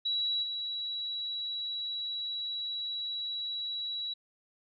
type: tone with level steps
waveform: sine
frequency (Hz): 3905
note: B7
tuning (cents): -20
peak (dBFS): -28 / -33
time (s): 0.05-4.14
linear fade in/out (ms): 10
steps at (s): 0.42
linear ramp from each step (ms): 20
effects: none